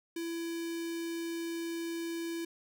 square tone with notch filter, 334.1 Hz, E4, 23 cents sharp, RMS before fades -37 dBFS, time 0.16-2.45 s, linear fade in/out 5 ms, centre 860 Hz, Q 0.86, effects none

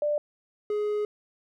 sine / triangle tone pair in turn, 592 / 418.6 Hz, D5 / G#4, +14 / +14 cents, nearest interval tritone, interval 600 cents, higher first, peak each -23 dBFS, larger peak neither, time 0.02-0.18 / 0.7-1.05 s, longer second, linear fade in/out 2 ms, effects none

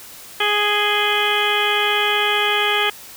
harmonic tone with a mistuned harmonic, 415.3 Hz, G#4, in tune, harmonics 1 / 2 / 3 / 4 / 5 / 6 / 7 / 8, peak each -24 / -24 / -24 / -24 / -24 / -24 / -24 / -24 dBFS, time 0.4-2.9 s, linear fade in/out 5 ms, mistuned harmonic 7, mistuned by +75 cents, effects white hiss -39 dBFS RMS until 3.16 s

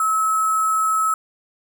sine tone with sample-and-hold, 1294 Hz, E6, 32 cents flat, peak -16 dBFS, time 0-1.14 s, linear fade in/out 2 ms, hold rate 8820 Hz, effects none

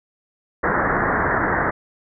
white low-pass noise, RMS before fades -20 dBFS, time 0.63-1.71 s, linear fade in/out 10 ms, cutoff 1900 Hz, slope 96 dB/octave, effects none

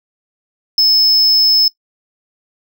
triangle tone, 5220 Hz, E8, 18 cents flat, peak -7 dBFS, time 0.78-1.68 s, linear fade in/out 2 ms, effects noise-tail reverb RT60 0.1 s tail -18 dB re dry

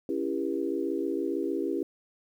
sine chord, C# diminished seventh, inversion none, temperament just, 277.2 / 332.6 / 399.1 / 479 Hz, C#4 / E4 / G4 / Bb4, 0 / +16 / +31 / +47 cents, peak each -33 / -31 / -32 / -37 dBFS, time 0.09-1.83 s, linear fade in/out 2 ms, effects 10-bit

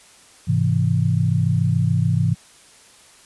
sine chord, Ab augmented, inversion none, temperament equal, 103.83 / 130.81 / 164.81 Hz, Ab2 / C3 / E3, 0 / 0 / 0 cents, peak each -20 dBFS, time 0.47-2.35 s, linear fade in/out 20 ms, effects white hiss -49 dBFS RMS until 3.25 s + resampled to 24000 Hz

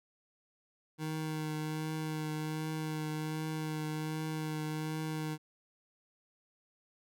25% pulse tone with vibrato, 155.56 Hz, D#3, in tune, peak -31 dBFS, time 0.98-5.38 s, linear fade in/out 50 ms, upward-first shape triangle, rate 1.3 Hz, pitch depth 19 cents each way, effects none

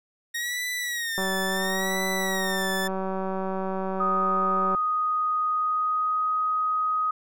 sawtooth tone with vibrato, 1863 Hz, A#6, 2 cents flat, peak -24 dBFS, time 0.34-2.88 s, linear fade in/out 10 ms, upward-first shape sine, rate 0.72 Hz, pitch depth 110 cents each way
click train, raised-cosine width 1 ms, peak -17 dBFS, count 679, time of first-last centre 1.18-4.748 s, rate 190 Hz
sine tone with pitch glide, 1244.5 to 1254.6 Hz, D#6 to D#6, 0 to +14 cents, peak -22 dBFS, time 4-7.11 s, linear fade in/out 5 ms, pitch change +14 cents, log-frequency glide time 5.5-6.31 s
effects none

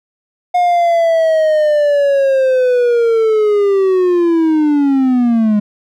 triangle linear sweep, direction down, 718 to 205.2 Hz, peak -7 dBFS, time 0.54-5.6 s, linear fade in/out 10 ms, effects none

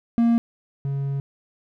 triangle tone pair in turn, 233.1 / 138.6 Hz, A#3 / C#3, 0 / 0 cents, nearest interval major sixth, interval 900 cents, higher first, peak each -13 / -21 dBFS, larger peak first, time 0.18-0.38 / 0.85-1.2 s, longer second, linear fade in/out 0 ms, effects none

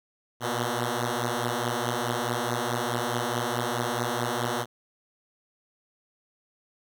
5% pulse beating tone pair, 118.2 / 122.9 Hz, A#2 / B2, +24 / -8 cents, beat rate 4.7 Hz, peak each -18 dBFS, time 0.4-4.66 s, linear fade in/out 50 ms, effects none

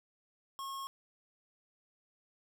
square tone, 1087 Hz, C#6, 34 cents flat, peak -40 dBFS, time 0.59-0.87 s, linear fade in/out 0 ms, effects none

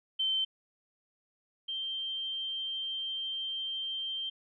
sine tone pair in turn, 3100 / 3147 Hz, G7 / G7, -20 / +6 cents, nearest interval unison, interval 26 cents, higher second, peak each -27 / -33 dBFS, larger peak first, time 0.19-0.45 / 1.68-4.3 s, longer second, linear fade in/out 10 ms, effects none

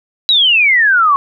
sine exponential sweep, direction down, 3968 to 1086 Hz, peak -7 dBFS, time 0.29-1.16 s, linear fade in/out 0 ms, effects none

